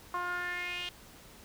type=tone with band-pass filter sweep; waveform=sawtooth; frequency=354.8 Hz; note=F4; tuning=27 cents sharp; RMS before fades=-36 dBFS; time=0.14-0.89 s; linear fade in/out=2 ms; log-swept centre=1100 to 3100 Hz; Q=4.9; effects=pink hiss -54 dBFS RMS until 1.44 s